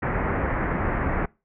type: low-pass noise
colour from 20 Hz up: pink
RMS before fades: -25 dBFS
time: 0.02-1.26 s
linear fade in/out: 10 ms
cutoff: 2100 Hz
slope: 48 dB/octave
effects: noise-tail reverb RT60 0.3 s tail -25 dB re dry